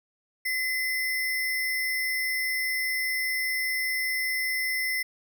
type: tone with sample-and-hold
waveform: sine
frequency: 2035 Hz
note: C7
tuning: 49 cents flat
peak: -25 dBFS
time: 0.45-5.03 s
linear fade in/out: 10 ms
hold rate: 7350 Hz
effects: none